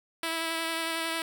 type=tone with vibrato; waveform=5% pulse; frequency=327.9 Hz; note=E4; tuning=9 cents flat; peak=-18 dBFS; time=0.23-1.22 s; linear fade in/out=2 ms; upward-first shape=sine; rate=11 Hz; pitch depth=15 cents each way; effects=none